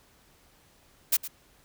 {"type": "noise with echo", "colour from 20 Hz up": "blue", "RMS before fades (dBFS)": -22, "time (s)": [1.12, 1.17], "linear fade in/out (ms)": 10, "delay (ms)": 110, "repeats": 1, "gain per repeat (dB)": -14, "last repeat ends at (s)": 1.28, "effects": ["pink hiss -61 dBFS RMS until 1.64 s"]}